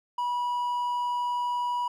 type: tone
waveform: triangle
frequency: 974 Hz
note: B5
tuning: 24 cents flat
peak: -24 dBFS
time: 0.18-1.88 s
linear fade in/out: 5 ms
effects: none